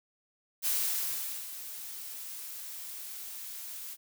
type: noise with ADSR envelope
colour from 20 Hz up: blue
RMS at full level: -29 dBFS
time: 0.62-3.97 s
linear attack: 44 ms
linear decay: 800 ms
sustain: -13 dB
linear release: 44 ms
effects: none